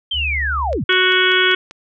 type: linear sweep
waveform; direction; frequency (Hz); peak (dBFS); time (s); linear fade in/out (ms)
sine; down; 3200 to 73.9; -18; 0.11-0.84; 5
type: tone with vibrato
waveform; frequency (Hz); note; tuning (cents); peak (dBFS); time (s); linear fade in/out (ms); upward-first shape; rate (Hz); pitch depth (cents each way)
sine; 71.5; D2; -46; -22; 0.13-0.8; 50; sine; 14; 26
type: click train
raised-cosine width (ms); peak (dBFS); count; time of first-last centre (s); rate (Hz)
0.2; -18; 6; 0.73-1.71; 5.1
type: harmonic tone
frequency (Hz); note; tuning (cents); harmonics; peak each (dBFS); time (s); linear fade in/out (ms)
370; F#4; 0; 1 / 3 / 4 / 5 / 6 / 7 / 8 / 9; -19 / -24 / -16 / -23 / -20 / -27 / -22 / -19; 0.89-1.55; 5
effects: none